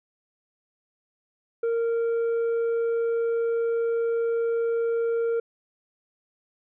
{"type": "tone with tanh clipping", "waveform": "sine", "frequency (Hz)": 462.5, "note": "A#4", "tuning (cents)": -14, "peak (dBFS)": -23, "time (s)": [1.63, 5.4], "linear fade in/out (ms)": 5, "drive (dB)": 4, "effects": []}